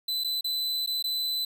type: tone with dropouts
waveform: 45% pulse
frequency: 4012 Hz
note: B7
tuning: 26 cents sharp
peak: -26 dBFS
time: 0.08-1.45 s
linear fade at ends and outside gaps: 5 ms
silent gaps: 0.238-0.244 / 0.41-0.443 / 0.863-0.873 / 1.026-1.04 s
effects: none